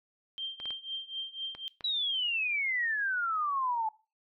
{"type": "tone with tremolo", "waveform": "sine", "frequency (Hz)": 3161, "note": "G7", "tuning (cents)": 14, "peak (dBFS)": -31, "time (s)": [0.38, 1.68], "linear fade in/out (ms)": 0, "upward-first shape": "triangle", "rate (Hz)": 4, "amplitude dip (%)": 95}
{"type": "clicks", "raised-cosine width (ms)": 0.3, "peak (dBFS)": -29, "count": 5, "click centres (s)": [0.601, 0.656, 0.706, 1.55, 1.808]}
{"type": "exponential sweep", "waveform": "sine", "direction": "down", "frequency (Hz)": [3951, 859], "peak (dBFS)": -28, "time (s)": [1.84, 3.89], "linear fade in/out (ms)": 5}
{"effects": ["noise-tail reverb RT60 0.3 s tail -19 dB re dry"]}